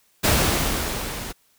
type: noise with level ramp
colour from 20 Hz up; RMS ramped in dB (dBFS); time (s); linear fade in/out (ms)
pink; -17 to -33; 0.23-1.33; 20
effects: white hiss -62 dBFS RMS until 1.58 s